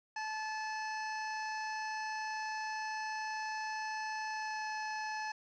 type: tone with pitch glide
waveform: 25% pulse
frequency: 867 to 862 Hz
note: A5 to A5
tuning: -26 to -36 cents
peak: -33 dBFS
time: 0.16-5.32 s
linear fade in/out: 5 ms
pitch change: -10 cents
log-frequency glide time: 4.3-4.64 s
effects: resampled to 16000 Hz + 10-bit